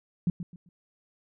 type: tone with echo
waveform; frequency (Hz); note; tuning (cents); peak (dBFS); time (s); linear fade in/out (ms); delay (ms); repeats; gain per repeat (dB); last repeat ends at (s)
sine; 174.61; F3; 0; -21; 0.27-0.3; 2; 130; 3; -11; 0.69
effects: none